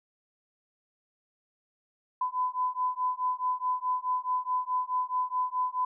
sine beating tone pair, 1004 / 1008.7 Hz, B5 / B5, +28 / +36 cents, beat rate 4.7 Hz, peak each -30 dBFS, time 2.21-5.85 s, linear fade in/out 5 ms, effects none

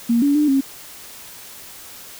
sine tone with pitch steps, 234.3 / 284.8 / 298.4 / 271.1 Hz, A#3 / C#4 / D4 / C#4, +9 / +47 / +28 / -38 cents, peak -13 dBFS, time 0.09-0.61 s, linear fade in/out 10 ms, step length 130 ms, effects white hiss -39 dBFS RMS until 2.19 s

